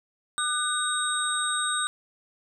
sine tone cluster, 1210 / 1489 / 3762 / 8320 Hz, D#6 / F#6 / A#7 / C9, -49 / +11 / +15 / -11 cents, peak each -30 dBFS, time 0.38-1.87 s, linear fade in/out 0 ms, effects none

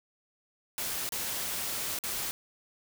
white noise with dropouts, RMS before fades -34 dBFS, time 0.78-2.31 s, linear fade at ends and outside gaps 0 ms, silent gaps 1.09-1.122 / 1.988-2.038 s, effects none

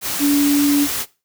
sine tone in noise, 287.4 Hz, D4, 37 cents flat, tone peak -12 dBFS, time 0.19-0.88 s, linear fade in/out 50 ms, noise white, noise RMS -23 dBFS, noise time 0.01-1.06 s, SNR +8 dB, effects noise-tail reverb RT60 0.3 s tail -20 dB re dry

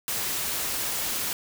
white noise, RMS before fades -29 dBFS, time 0.08-1.33 s, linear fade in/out 0 ms, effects none

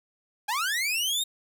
sawtooth linear sweep, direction up, 785 to 3769 Hz, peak -22 dBFS, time 0.48-1.24 s, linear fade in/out 10 ms, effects none

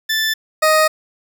20% pulse tone pair in turn, 1760 / 624.1 Hz, A6 / D#5, 0 / +5 cents, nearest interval octave + tritone, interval 1795 cents, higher first, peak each -11 / -6 dBFS, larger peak second, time 0.09-0.34 / 0.62-0.88 s, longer second, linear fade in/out 10 ms, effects 8-bit

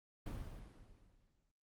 brown noise with exponential decay, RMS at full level -41 dBFS, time 0.26-1.51 s, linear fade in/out 5 ms, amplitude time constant 270 ms, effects Opus 24 kbps

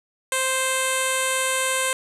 10% pulse tone with low-pass filter, 523 Hz, C5, 1 cent flat, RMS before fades -23 dBFS, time 0.32-1.93 s, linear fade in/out 2 ms, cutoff 9900 Hz, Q 6.7, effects none

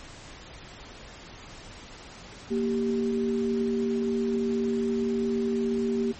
sine tone pair together, 233.1 / 391.8 Hz, A#3 / G4, 0 / -1 cents, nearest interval major sixth, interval 899 cents, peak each -26 / -27 dBFS, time 2.5-6.13 s, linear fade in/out 20 ms, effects pink hiss -45 dBFS RMS until 6.19 s + MP3 32 kbps

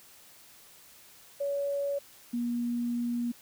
sine tone pair in turn, 564 / 239 Hz, C#5 / A#3, +30 / +43 cents, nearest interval octave + minor third, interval 1487 cents, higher first, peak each -28 dBFS, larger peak neither, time 1.4-1.99 / 2.33-3.32 s, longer second, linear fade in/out 10 ms, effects white hiss -55 dBFS RMS until 3.41 s

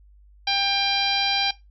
harmonic tone, 795 Hz, G5, 24 cents sharp, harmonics 1 / 2 / 3 / 4 / 5 / 6 / 7, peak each -26 / -33 / -27 / -27 / -27 / -28 / -34 dBFS, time 0.47-1.51 s, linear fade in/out 5 ms, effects noise-tail reverb RT60 0.2 s tail -18 dB re dry + added 50 Hz sine -49 dBFS peak until 1.7 s

